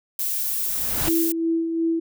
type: noise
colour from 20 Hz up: violet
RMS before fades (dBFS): -25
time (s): 0.19-1.32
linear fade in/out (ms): 2
type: noise with exponential growth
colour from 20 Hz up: pink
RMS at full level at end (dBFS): -24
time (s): 0.4-1.09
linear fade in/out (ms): 5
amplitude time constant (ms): 150
type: tone with tremolo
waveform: sine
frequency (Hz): 329.6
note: E4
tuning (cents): 0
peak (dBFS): -18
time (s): 1.07-2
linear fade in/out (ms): 10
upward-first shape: sine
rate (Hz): 2.8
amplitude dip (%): 45
effects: none